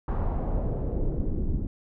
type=noise with low-pass filter sweep; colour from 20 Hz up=brown; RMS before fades=-27 dBFS; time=0.08-1.67 s; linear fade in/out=2 ms; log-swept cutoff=1100 to 260 Hz; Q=1.7; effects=none